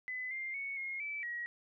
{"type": "tone with pitch steps", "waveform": "sine", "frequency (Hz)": [2013, 2104, 2217, 2149, 2312, 1905], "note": ["B6", "C7", "C#7", "C7", "D7", "A#6"], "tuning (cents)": [33, 9, 0, 46, -28, 37], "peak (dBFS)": -37, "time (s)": [0.08, 1.46], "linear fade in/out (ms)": 0, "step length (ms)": 230, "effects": []}